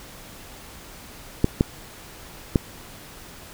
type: clicks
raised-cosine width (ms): 3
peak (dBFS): -3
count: 3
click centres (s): 1.444 / 1.609 / 2.558
effects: pink hiss -43 dBFS RMS until 3.53 s